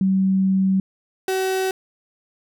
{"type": "tone pair in turn", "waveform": ["sine", "35% pulse"], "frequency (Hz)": [191, 378.5], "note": ["G3", "F#4"], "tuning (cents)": [-45, 39], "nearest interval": "octave", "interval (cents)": 1184, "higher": "second", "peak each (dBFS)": [-15, -18], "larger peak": "first", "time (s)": [[0.01, 0.8], [1.28, 1.71]], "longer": "first", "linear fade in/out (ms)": 2, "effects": []}